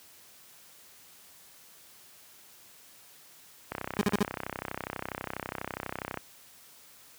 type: click train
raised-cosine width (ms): 0.5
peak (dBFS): -18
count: 80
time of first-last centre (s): 3.72-6.173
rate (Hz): 32.2
type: tone bursts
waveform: 30% pulse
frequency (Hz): 205.5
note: G#3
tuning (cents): -18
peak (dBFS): -20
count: 4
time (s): 3.99-4.228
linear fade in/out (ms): 0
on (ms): 22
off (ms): 50
effects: white hiss -55 dBFS RMS until 7.18 s + high-pass 60 Hz 12 dB/octave